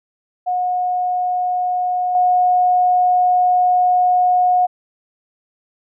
sine tone with level steps, 725 Hz, F#5, 35 cents flat, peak -16 / -11 dBFS, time 0.46-4.67 s, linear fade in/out 20 ms, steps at 2.15 s, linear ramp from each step 2 ms, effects none

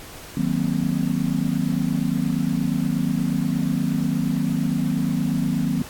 sine chord, C half-diminished seventh, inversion first, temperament equal with one note detuned, 156.56 / 185 / 233.1 / 261.6 Hz, Eb3 / Gb3 / Bb3 / C4, +11 / 0 / 0 / 0 cents, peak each -25 dBFS, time 0.37-5.82 s, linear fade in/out 2 ms, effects pink hiss -40 dBFS RMS until 5.89 s + AAC 64 kbps

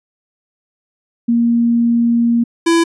sine / square tone pair in turn, 234.7 / 334.2 Hz, A#3 / E4, +12 / +24 cents, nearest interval tritone, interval 612 cents, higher second, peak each -10 dBFS, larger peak neither, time 1.28-2.44 / 2.66-2.84 s, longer first, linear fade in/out 10 ms, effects resampled to 24000 Hz

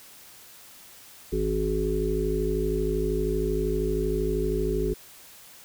harmonic tone, 52.8 Hz, G#1, 29 cents sharp, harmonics 1 / 3 / 5 / 7 / 8, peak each -28 / -33 / -34 / -28 / -29 dBFS, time 1.32-4.94 s, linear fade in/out 10 ms, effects white hiss -49 dBFS RMS until 5.64 s

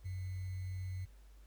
sine tone with sample-and-hold, 92.8 Hz, F#2, 6 cents sharp, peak -38 dBFS, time 0.04-1.06 s, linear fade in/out 20 ms, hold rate 2100 Hz, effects added 50 Hz sine -55 dBFS peak until 1.46 s + pink hiss -70 dBFS RMS until 1.46 s

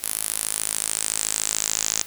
sawtooth tone with band-pass filter sweep, 53.7 Hz, A1, 41 cents flat, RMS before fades -26 dBFS, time 0.03-2.02 s, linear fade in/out 5 ms, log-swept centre 11000 to 6800 Hz, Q 4.2, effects white hiss -41 dBFS RMS until 2.06 s

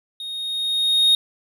triangle tone with level ramp, 3721 Hz, A#7, 4 cents flat, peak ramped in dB -28 to -10 dBFS, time 0.2-1.15 s, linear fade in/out 2 ms, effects none

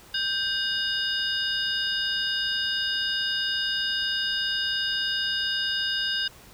sine tone cluster, 1568 / 2883 / 3660 / 4950 Hz, G6 / F#7 / A#7 / D#8, 0 / -46 / -32 / -10 cents, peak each -30 dBFS, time 0.14-6.28 s, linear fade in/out 5 ms, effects pink hiss -50 dBFS RMS until 6.53 s

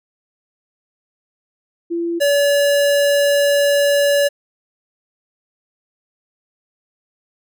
sine / square tone pair in turn, 339.4 / 570.8 Hz, F4 / D5, -49 / -49 cents, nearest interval major sixth, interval 900 cents, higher second, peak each -18 / -13 dBFS, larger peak second, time 1.9-2.2 / 2.2-4.29 s, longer second, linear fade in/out 20 ms, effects none

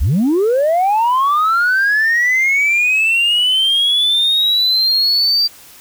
sine linear sweep, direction up, 46.25 to 4699 Hz, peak -9 dBFS, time 0-5.48 s, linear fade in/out 20 ms, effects tanh soft clip ceiling -9 dBFS + white hiss -41 dBFS RMS until 5.8 s

